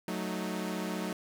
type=chord; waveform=sawtooth; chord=D# diminished; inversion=first; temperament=equal; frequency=185 / 220 / 311.1 Hz; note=F#3 / A3 / D#4; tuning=0 / 0 / 0 cents; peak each=-32 / -34 / -35 dBFS; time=0.08-1.13 s; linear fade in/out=2 ms; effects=none